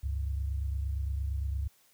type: tone pair together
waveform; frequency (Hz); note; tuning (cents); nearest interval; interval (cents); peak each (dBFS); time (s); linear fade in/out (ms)
sine; 69.3 / 98; C#2 / G2; 0 / 0; tritone; 600; -30 / -38; 0.03-1.68; 10
effects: white hiss -65 dBFS RMS until 1.93 s